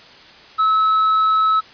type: tone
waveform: triangle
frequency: 1296 Hz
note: E6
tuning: 30 cents flat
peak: -11 dBFS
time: 0.58-1.61 s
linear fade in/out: 20 ms
effects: white hiss -43 dBFS RMS until 1.73 s + resampled to 11025 Hz